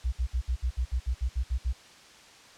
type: tone bursts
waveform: sine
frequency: 61.74 Hz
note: B1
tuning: in tune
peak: -24 dBFS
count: 12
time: 0.04-1.731 s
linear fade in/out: 20 ms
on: 85 ms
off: 61 ms
effects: white hiss -52 dBFS RMS until 2.57 s + low-pass 6000 Hz 12 dB/octave